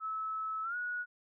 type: tone with pitch glide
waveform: sine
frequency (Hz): 1300 to 1459.2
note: E6 to F#6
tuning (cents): -24 to -24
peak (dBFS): -34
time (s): 0-1.06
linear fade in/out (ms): 50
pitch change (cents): +200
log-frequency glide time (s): 0.63-0.76
effects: none